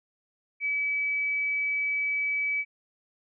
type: tone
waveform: sine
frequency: 2290 Hz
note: D7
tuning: 44 cents flat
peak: -25 dBFS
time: 0.6-2.65 s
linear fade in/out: 50 ms
effects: none